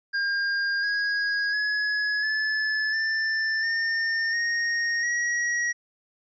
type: tone with pitch steps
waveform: square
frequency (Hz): 1609 / 1648.5 / 1689 / 1730.5 / 1773 / 1816.5 / 1861.1 / 1906.8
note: G6 / G#6 / G#6 / A6 / A6 / A#6 / A#6 / A#6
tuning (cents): +45 / -13 / +29 / -29 / +13 / -45 / -3 / +39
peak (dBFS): -24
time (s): 0.13-5.73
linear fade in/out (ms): 20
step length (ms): 700
effects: resampled to 16000 Hz